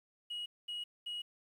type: tone bursts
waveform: sine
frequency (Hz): 2900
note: F#7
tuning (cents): -35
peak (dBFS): -36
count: 3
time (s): 0.3-1.22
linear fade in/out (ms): 10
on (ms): 160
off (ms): 220
effects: tanh soft clip ceiling -36 dBFS + 11-bit